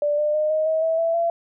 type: tone with pitch steps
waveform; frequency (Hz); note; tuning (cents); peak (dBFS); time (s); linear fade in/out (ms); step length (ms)
sine; 587.3 / 599.3 / 611.5 / 624 / 636.8 / 649.8 / 663 / 676.6; D5 / D5 / D#5 / D#5 / D#5 / E5 / E5 / E5; 0 / +35 / -30 / +5 / +40 / -25 / +10 / +45; -18; 0.02-1.3; 2; 160
effects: none